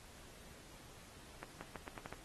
accelerating click train, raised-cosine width 0.5 ms, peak -30 dBFS, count 7, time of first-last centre 1.43-2.126 s, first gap 180 ms, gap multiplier 0.82, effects pink hiss -58 dBFS RMS until 2.24 s + AAC 32 kbps

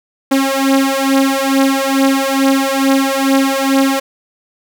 sawtooth beating tone pair, 269.7 / 272 Hz, C#4 / C#4, -47 / -33 cents, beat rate 2.3 Hz, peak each -10 dBFS, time 0.31-4 s, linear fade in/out 10 ms, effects none

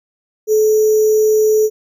sine tone with sample-and-hold, 431.2 Hz, A4, 35 cents flat, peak -9 dBFS, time 0.47-1.7 s, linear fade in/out 50 ms, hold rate 6300 Hz, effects none

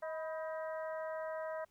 harmonic tone with a mistuned harmonic, 316.6 Hz, D#4, 30 cents sharp, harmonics 2 / 3 / 4 / 5 / 6, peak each -39 / -47 / -50 / -51 / -53 dBFS, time 0.02-1.65 s, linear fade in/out 10 ms, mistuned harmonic 3, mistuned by +65 cents, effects pink hiss -75 dBFS RMS until 1.7 s

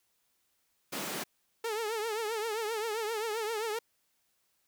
pink high-pass noise, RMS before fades -37 dBFS, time 0.92-1.24 s, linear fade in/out 10 ms, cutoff 160 Hz, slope 48 dB/octave
sawtooth tone with vibrato, 440 Hz, A4, in tune, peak -28 dBFS, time 1.64-3.79 s, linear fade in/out 5 ms, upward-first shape triangle, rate 7.6 Hz, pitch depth 120 cents each way
effects white hiss -75 dBFS RMS until 4.67 s

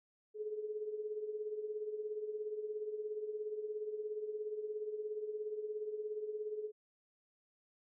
sine tone with tremolo, 425.8 Hz, G#4, 43 cents sharp, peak -35 dBFS, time 0.34-6.72 s, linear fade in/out 50 ms, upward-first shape triangle, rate 17 Hz, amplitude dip 70%, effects none

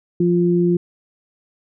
sine tone pair together, 174.6 / 349.2 Hz, F3 / F4, 0 / 0 cents, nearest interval octave, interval 1200 cents, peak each -16 dBFS, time 0.2-0.77 s, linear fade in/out 5 ms, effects none

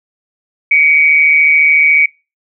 sine tone with amplitude modulation, 2264 Hz, C#7, 36 cents sharp, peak -3 dBFS, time 0.71-2.06 s, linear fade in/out 5 ms, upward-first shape sine, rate 154 Hz, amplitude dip 60%, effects noise-tail reverb RT60 0.3 s tail -25 dB re dry

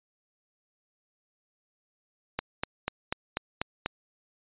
click train, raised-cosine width 0.3 ms, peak -12 dBFS, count 7, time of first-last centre 2.39-3.861 s, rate 4.08 Hz, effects resampled to 8000 Hz

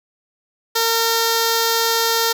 5% pulse tone with notch filter, 457.4 Hz, A#4, 33 cents flat, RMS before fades -18 dBFS, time 0.75-2.33 s, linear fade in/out 10 ms, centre 2500 Hz, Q 1.3, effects none

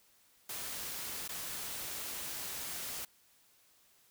white noise with dropouts, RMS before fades -41 dBFS, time 0.49-3.05 s, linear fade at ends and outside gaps 5 ms, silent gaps 1.279-1.29 s, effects white hiss -67 dBFS RMS until 4.1 s

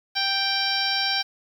harmonic tone, 784 Hz, G5, in tune, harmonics 1 / 2 / 3 / 4 / 5 / 6 / 7, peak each -30 / -29 / -31 / -30 / -29 / -29 / -28 dBFS, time 0.15-1.23 s, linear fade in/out 20 ms, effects 8-bit

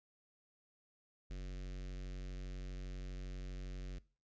square tone with notch filter, 46.24 Hz, F#1, in tune, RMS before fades -44 dBFS, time 1.3-3.99 s, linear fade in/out 10 ms, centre 920 Hz, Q 0.85, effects noise-tail reverb RT60 0.4 s tail -21 dB re dry + resampled to 16000 Hz

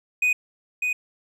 triangle tone with echo, 2489 Hz, D#7, in tune, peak -16 dBFS, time 0.22-0.33 s, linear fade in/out 5 ms, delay 600 ms, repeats 1, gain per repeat -4 dB, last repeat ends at 0.93 s, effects none

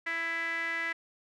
sawtooth tone with band-pass filter, 331.8 Hz, E4, 11 cents sharp, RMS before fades -33 dBFS, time 0.06-0.93 s, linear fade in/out 10 ms, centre 1900 Hz, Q 8, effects none

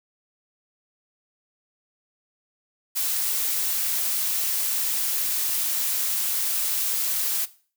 blue noise, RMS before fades -25 dBFS, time 2.95-7.46 s, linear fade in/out 20 ms, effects noise-tail reverb RT60 0.4 s tail -17 dB re dry

